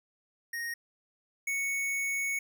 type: tone pair in turn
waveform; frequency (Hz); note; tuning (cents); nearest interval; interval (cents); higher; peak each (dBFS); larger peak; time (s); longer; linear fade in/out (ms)
square; 1864.7 / 2218; A#6 / C#7; 0 / 0; minor third; 300; second; -34 / -30; second; 0.53-0.74 / 1.47-2.39; second; 5
effects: none